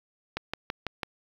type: click train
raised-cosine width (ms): 0.3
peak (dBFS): -14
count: 5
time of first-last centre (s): 0.37-1.032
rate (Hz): 6.04
effects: 7-bit